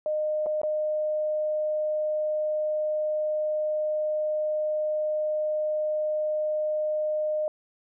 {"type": "tone with dropouts", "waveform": "sine", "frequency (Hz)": 612, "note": "D#5", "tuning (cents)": -29, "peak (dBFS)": -24, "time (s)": [0.06, 7.48], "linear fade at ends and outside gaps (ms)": 1, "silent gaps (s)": [[0.461, 0.466], [0.616, 0.633]], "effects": []}